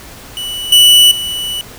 45% pulse tone with level steps, 2960 Hz, F#7, in tune, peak -19 / -3 / -17 dBFS, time 0.37-1.61 s, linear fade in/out 0 ms, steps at 0.72 / 1.11 s, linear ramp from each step 5 ms, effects pink hiss -34 dBFS RMS until 1.78 s

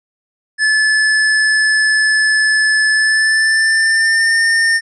square tone with pitch glide, 1731 to 1817.1 Hz, A6 to A#6, -29 to -45 cents, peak -11 dBFS, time 0.58-4.81 s, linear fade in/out 50 ms, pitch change +84 cents, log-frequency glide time 2.91-4.39 s, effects resampled to 22050 Hz

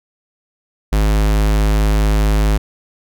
square tone, 52.3 Hz, G#1, 13 cents sharp, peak -12 dBFS, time 0.92-2.58 s, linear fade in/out 10 ms, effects none

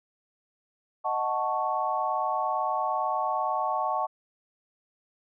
sine chord, D# half-diminished seventh, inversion none, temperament equal, 622.3 / 740 / 880 / 1108.7 Hz, D#5 / F#5 / A5 / C#6, 0 / 0 / 0 / 0 cents, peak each -33 / -30 / -30 / -30 dBFS, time 1.04-4.07 s, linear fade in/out 20 ms, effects none

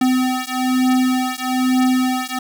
square beating tone pair, 255.2 / 256.3 Hz, C4 / C4, -43 / -36 cents, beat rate 1.1 Hz, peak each -19 dBFS, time 0.01-2.39 s, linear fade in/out 5 ms, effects none

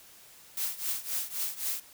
blue noise with tremolo, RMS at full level -30 dBFS, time 0.57-1.8 s, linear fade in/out 2 ms, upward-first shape triangle, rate 3.8 Hz, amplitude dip 90%, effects white hiss -54 dBFS RMS until 1.93 s

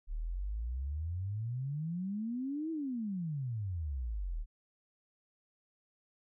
sine exponential two-way sweep, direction up then down, 35.61 to 329.6 to 35.61 Hz, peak -34 dBFS, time 0.07-4.46 s, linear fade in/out 50 ms, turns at 2.71 s, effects none

